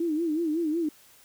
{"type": "tone with vibrato", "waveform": "sine", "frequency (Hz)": 321.4, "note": "E4", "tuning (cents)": -44, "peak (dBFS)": -24, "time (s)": [0, 0.89], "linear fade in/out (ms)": 5, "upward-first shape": "sine", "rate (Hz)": 5.4, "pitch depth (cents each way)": 120, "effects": ["white hiss -56 dBFS RMS until 1.24 s"]}